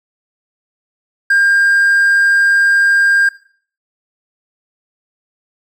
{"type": "tone with hard clipping", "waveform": "triangle", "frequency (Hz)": 1603, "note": "G6", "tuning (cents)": 38, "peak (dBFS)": -9, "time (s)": [1.3, 3.29], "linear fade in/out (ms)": 5, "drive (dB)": 5, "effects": ["noise-tail reverb RT60 0.5 s tail -17 dB re dry"]}